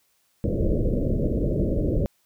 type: low-pass noise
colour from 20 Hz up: pink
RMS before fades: -23 dBFS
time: 0.44-2.06 s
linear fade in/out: 0 ms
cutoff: 600 Hz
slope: 96 dB/octave
effects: white hiss -67 dBFS RMS until 2.25 s